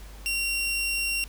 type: tone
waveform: sawtooth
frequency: 2750 Hz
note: F7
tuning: 27 cents flat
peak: -22 dBFS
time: 0.26-1.24 s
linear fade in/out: 0 ms
effects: added 50 Hz sine -41 dBFS peak until 1.28 s + pink hiss -50 dBFS RMS until 1.28 s